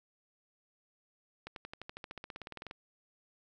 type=accelerating click train; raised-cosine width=0.3 ms; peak=-27 dBFS; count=20; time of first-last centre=1.47-2.711 s; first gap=92 ms; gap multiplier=0.96; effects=none